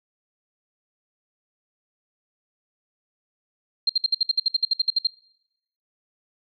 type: tone bursts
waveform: sine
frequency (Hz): 4186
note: C8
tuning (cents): 0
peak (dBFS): -16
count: 15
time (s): 3.87-5.071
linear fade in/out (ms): 5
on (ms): 25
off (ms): 59
effects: noise-tail reverb RT60 0.8 s tail -22 dB re dry